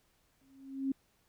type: tone with exponential growth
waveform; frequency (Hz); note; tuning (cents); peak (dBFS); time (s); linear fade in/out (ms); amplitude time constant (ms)
sine; 270; C#4; -45; -27; 0.41-0.92; 5; 110
effects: pink hiss -72 dBFS RMS until 1.28 s